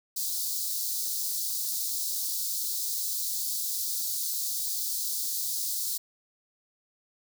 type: high-pass noise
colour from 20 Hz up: white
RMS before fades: -31 dBFS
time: 0.16-5.98 s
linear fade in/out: 10 ms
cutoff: 4000 Hz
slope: 48 dB/octave
effects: none